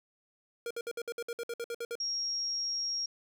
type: tone bursts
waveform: square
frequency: 470 Hz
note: A#4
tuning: 14 cents sharp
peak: -35 dBFS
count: 13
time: 0.66-1.954 s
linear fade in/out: 2 ms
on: 46 ms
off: 58 ms
type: tone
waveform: sine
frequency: 5588 Hz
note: F8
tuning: in tune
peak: -31 dBFS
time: 2-3.06 s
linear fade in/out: 5 ms
effects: none